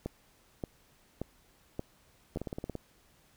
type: two click trains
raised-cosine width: 2 ms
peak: -21 / -23 dBFS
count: 5 / 8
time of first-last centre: 0.06-2.372 / 2.36-2.753 s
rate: 1.73 / 17.8 Hz
effects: pink hiss -65 dBFS RMS until 3.36 s